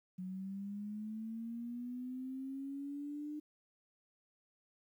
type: linear sweep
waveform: sine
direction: up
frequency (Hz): 182.4 to 301.9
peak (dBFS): -40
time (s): 0.18-3.4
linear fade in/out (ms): 10
effects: 12-bit